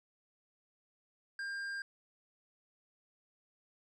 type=tone with tanh clipping; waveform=triangle; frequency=1600 Hz; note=G6; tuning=35 cents sharp; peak=-39 dBFS; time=1.39-1.82 s; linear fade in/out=2 ms; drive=12 dB; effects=none